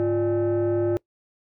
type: tone with frequency modulation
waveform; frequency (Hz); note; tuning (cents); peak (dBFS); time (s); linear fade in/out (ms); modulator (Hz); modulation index
sine; 349.2; F4; 0; -17; 0-0.97; 0; 246; 0.73
effects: noise-tail reverb RT60 0.1 s tail -24 dB re dry + tanh soft clip ceiling -19 dBFS